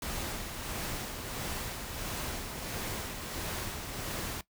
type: noise with tremolo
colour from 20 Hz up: pink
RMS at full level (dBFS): -36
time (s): 0.02-4.41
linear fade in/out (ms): 2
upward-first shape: sine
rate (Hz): 1.5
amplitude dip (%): 40
effects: noise-tail reverb RT60 0.1 s tail -18 dB re dry